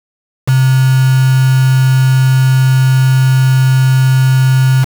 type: tone with quantisation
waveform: sine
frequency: 131.1 Hz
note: C3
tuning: 4 cents sharp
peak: -6 dBFS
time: 0.47-4.85 s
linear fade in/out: 20 ms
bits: 3
effects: none